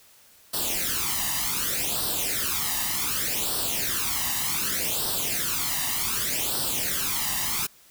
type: noise with flanger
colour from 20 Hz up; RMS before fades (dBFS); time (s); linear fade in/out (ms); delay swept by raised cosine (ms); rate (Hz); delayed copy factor
white; -27; 0.53-7.67; 10; 0.22 to 1.05; 0.66; +0.75
effects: white hiss -55 dBFS RMS until 7.9 s